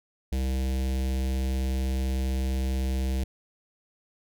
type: tone with notch filter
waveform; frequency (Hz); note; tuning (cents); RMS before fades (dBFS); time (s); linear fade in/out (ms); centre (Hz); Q
square; 65.41; C2; 0; -27; 0.32-3.24; 5; 1200; 0.72
effects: none